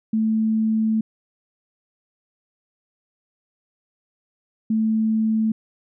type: tone pair in turn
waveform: sine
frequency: 220 / 220 Hz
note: A3 / A3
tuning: 0 / 0 cents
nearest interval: unison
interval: 0 cents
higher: neither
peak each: -17 dBFS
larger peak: neither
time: 0.13-1.01 / 4.7-5.52 s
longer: first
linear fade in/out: 5 ms
effects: none